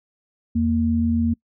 sine tone pair together, 83.24 / 231.8 Hz, E2 / A#3, +17 / -10 cents, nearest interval octave + tritone, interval 1773 cents, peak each -23 / -18 dBFS, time 0.55-1.34 s, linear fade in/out 10 ms, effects noise-tail reverb RT60 0.1 s tail -25 dB re dry

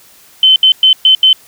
sine tone bursts at uneven times, 3066 Hz, G7, 39 cents flat, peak -3 dBFS, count 5, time 0.43-0.56 / 0.63-0.72 / 0.83-0.93 / 1.05-1.15 / 1.23-1.33 s, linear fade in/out 2 ms, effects white hiss -43 dBFS RMS until 1.47 s

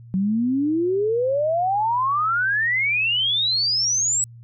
sine exponential sweep, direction up, 183.7 to 7930 Hz, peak -18 dBFS, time 0.14-4.24 s, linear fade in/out 0 ms, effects added 117 Hz sine -40 dBFS peak until 4.43 s

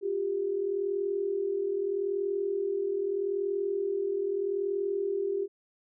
sine tone pair together, 357.9 / 398.7 Hz, F4 / G4, +42 / +29 cents, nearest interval major second, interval 187 cents, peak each -34 / -28 dBFS, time 0.01-5.48 s, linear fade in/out 50 ms, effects none

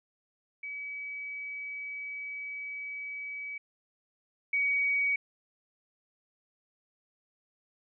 sine tone pair in turn, 2280 / 2259 Hz, C#7 / C#7, +48 / +32 cents, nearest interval unison, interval 16 cents, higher first, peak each -36 / -25 dBFS, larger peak second, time 0.63-3.58 / 4.53-5.16 s, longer first, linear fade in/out 5 ms, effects none

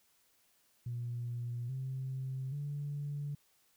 sine tone with pitch steps, 120.1 / 131.73 / 144.48 Hz, B2 / C3 / D3, -48 / +12 / -28 cents, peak -35 dBFS, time 0.86-3.35 s, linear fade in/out 5 ms, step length 830 ms, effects tanh soft clip ceiling -31 dBFS + white hiss -71 dBFS RMS until 3.76 s

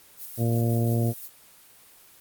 violet noise with tremolo, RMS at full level -38 dBFS, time 0.17-1.3 s, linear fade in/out 50 ms, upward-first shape square, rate 5.7 Hz, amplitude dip 25%
harmonic tone, 116.54 Hz, A#2, in tune, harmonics 1 / 2 / 3 / 4 / 5 / 6, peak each -22 / -28 / -32 / -34 / -36 / -38 dBFS, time 0.37-1.14 s, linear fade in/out 50 ms
effects white hiss -53 dBFS RMS until 2.2 s + Opus 24 kbps

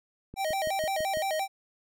click train, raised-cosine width 3 ms, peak -29 dBFS, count 6, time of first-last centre 0.34-1.172 s, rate 6.01 Hz
square tone with vibrato, 698.5 Hz, F5, in tune, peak -28 dBFS, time 0.36-1.48 s, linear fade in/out 50 ms, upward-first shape square, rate 5.8 Hz, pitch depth 190 cents each way
effects none

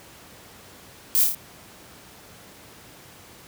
violet noise with echo, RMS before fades -20 dBFS, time 1.15-1.24 s, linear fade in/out 0 ms, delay 27 ms, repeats 4, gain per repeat -3 dB, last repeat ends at 1.348 s, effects pink hiss -47 dBFS RMS until 3.47 s + high-pass 80 Hz 12 dB/octave

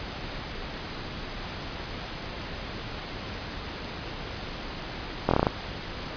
slowing click train, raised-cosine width 1 ms, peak -6 dBFS, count 7, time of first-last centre 5.29-5.469 s, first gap 22 ms, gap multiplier 1.12, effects pink hiss -36 dBFS RMS until 6.16 s + resampled to 11025 Hz

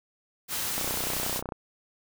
white noise, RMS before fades -31 dBFS, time 0.48-1.42 s, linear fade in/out 50 ms
click train, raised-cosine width 1 ms, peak -19 dBFS, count 24, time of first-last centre 0.78-1.522 s, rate 31 Hz
effects none

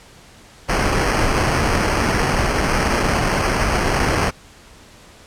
pink noise with sample-and-hold, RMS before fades -18 dBFS, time 0.68-4.31 s, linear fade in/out 20 ms, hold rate 3675 Hz, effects pink hiss -45 dBFS RMS until 5.26 s + low-pass 9000 Hz 12 dB/octave

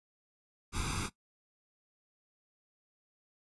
pink noise with comb filter, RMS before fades -35 dBFS, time 0.72-1.1 s, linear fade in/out 50 ms, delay 0.82 ms, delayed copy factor +0.9, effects noise-tail reverb RT60 0.1 s tail -17 dB re dry + resampled to 24000 Hz

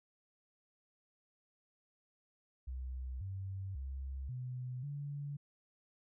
sine tone with pitch steps, 64 / 96.1 / 67.1 / 126 / 143.3 Hz, C2 / G2 / C2 / B2 / D3, -38 / -34 / +44 / +35 / -42 cents, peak -39 dBFS, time 2.67-5.37 s, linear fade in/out 10 ms, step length 540 ms, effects none

